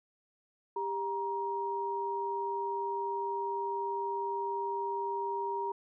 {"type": "tone pair together", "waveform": "sine", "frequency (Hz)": [397.4, 944], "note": ["G4", "A#5"], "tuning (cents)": [24, 22], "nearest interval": "octave + minor third", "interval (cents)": 1498, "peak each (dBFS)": [-36, -33], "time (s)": [0.76, 5.72], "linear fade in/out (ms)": 5, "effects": []}